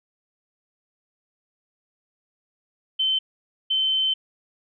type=tone pair in turn; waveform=sine; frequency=3079 / 3079 Hz; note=G7 / G7; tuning=-32 / -32 cents; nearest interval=unison; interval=0 cents; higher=neither; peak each=-19 / -19 dBFS; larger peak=neither; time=2.99-3.19 / 3.7-4.14 s; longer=second; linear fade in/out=10 ms; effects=none